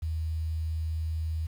sine tone with quantisation, 79.9 Hz, D#2, 47 cents sharp, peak -28 dBFS, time 0.02-1.47 s, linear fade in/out 10 ms, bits 9, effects none

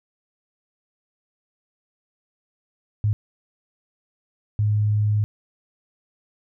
sine tone bursts at uneven times, 105.3 Hz, G#2, 24 cents sharp, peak -17 dBFS, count 2, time 3.04-3.13 / 4.59-5.24 s, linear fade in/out 0 ms, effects none

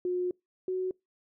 sine tone pair in turn, 360.2 / 371 Hz, F#4 / F#4, -46 / +5 cents, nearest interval minor second, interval 51 cents, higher second, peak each -27 / -28 dBFS, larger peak first, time 0.05-0.31 / 0.68-0.91 s, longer first, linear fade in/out 2 ms, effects noise-tail reverb RT60 0.2 s tail -26 dB re dry

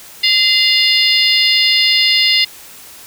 harmonic tone with a mistuned harmonic, 709 Hz, F5, 26 cents sharp, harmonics 3 / 4 / 5 / 6 / 7, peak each -16 / -16 / -16 / -16 / -16 dBFS, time 0.23-2.45 s, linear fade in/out 10 ms, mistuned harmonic 3, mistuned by -50 cents, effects white hiss -37 dBFS RMS until 3.06 s

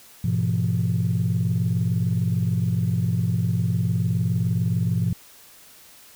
sine chord, F diminished, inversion first, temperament equal with one note detuned, 103.83 / 123.47 / 170.53 Hz, Ab2 / Cb3 / F3, 0 / 0 / -41 cents, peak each -23 dBFS, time 0.24-5.13 s, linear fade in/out 5 ms, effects tanh soft clip ceiling -13 dBFS + white hiss -49 dBFS RMS until 6.15 s

